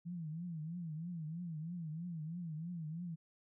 sine tone with vibrato, 164.81 Hz, E3, in tune, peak -40 dBFS, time 0.05-3.16 s, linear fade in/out 20 ms, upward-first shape triangle, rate 3.1 Hz, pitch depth 160 cents each way, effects none

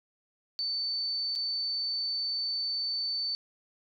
sine tone with dropouts, 4529 Hz, C#8, 36 cents sharp, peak -29 dBFS, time 0.59-3.35 s, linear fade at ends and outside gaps 0 ms, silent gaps 1.353-1.359 s, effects none

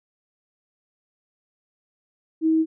sine tone, 319.8 Hz, D#4, 48 cents sharp, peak -16 dBFS, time 2.41-2.66 s, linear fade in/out 50 ms, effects none

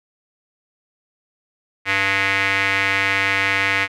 square tone with band-pass filter, 97.7 Hz, G2, 5 cents flat, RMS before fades -19 dBFS, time 1.85-3.88 s, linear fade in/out 50 ms, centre 2100 Hz, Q 3.7, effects none

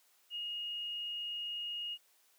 sine tone, 2864 Hz, F7, 43 cents sharp, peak -37 dBFS, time 0.3-1.98 s, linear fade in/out 50 ms, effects white hiss -69 dBFS RMS until 2.38 s + high-pass 400 Hz 12 dB/octave

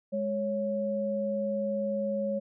sine tone pair together, 207.4 / 553.7 Hz, G#3 / C#5, -2 / -2 cents, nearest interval octave + perfect fourth, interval 1700 cents, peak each -32 / -29 dBFS, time 0.12-2.4 s, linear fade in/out 20 ms, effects none

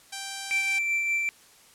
5% pulse tone, 784 Hz, G5, in tune, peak -22 dBFS, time 0.12-0.79 s, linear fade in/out 10 ms
triangle tone with tremolo, 2343 Hz, D7, 5 cents flat, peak -21 dBFS, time 0.51-1.29 s, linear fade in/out 0 ms, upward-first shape sine, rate 5.2 Hz, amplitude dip 30%
effects white hiss -55 dBFS RMS until 1.74 s + low-pass 11000 Hz 12 dB/octave

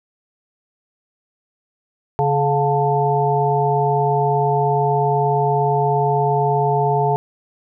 harmonic tone with a mistuned harmonic, 141.6 Hz, C#3, 37 cents sharp, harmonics 1 / 3 / 5 / 6, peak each -20 / -20 / -20 / -20 dBFS, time 2.19-7.16 s, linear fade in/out 0 ms, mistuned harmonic 6, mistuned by +72 cents, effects none

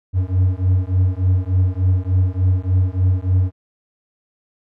triangle beating tone pair, 90.9 / 94.3 Hz, F#2 / F#2, -30 / +33 cents, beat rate 3.4 Hz, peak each -15 dBFS, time 0.13-3.52 s, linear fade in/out 50 ms, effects none

